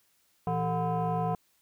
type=tone with frequency modulation; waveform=sine; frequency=448.5 Hz; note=A4; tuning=33 cents sharp; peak=-25 dBFS; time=0.47-1.35 s; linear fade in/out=2 ms; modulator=282 Hz; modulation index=1.8; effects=tanh soft clip ceiling -22 dBFS + white hiss -69 dBFS RMS until 1.61 s